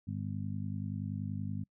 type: harmonic tone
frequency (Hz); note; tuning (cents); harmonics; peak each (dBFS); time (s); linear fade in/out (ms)
50.5; G#1; -48; 2 / 3 / 4 / 5; -38 / -41 / -40 / -44; 0.07-1.64; 10
effects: noise-tail reverb RT60 0.1 s tail -26 dB re dry